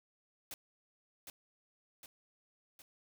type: noise with echo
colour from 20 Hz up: white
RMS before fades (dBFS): -45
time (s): 0.51-0.54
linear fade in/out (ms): 2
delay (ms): 760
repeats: 3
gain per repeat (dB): -4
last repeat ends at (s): 2.82
effects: none